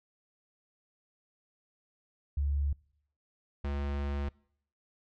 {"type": "tone pair in turn", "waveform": ["sine", "square"], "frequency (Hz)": [71.2, 70.89], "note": ["C#2", "C#2"], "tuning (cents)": [47, 39], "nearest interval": "unison", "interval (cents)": 8, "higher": "first", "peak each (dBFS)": [-27, -32], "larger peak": "first", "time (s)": [[2.37, 2.73], [3.64, 4.29]], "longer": "second", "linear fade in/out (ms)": 5, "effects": ["noise-tail reverb RT60 0.7 s tail -25 dB re dry", "low-pass 3000 Hz 12 dB/octave"]}